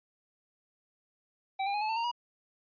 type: tone with pitch steps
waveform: square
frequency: 774 / 802.2 / 831.5 / 861.8 / 893.2 / 925.8 / 959.5 Hz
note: G5 / G5 / G#5 / A5 / A5 / A#5 / A#5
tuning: -22 / +40 / +2 / -36 / +26 / -12 / +50 cents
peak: -30 dBFS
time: 1.59-2.115 s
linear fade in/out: 10 ms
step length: 75 ms
effects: resampled to 11025 Hz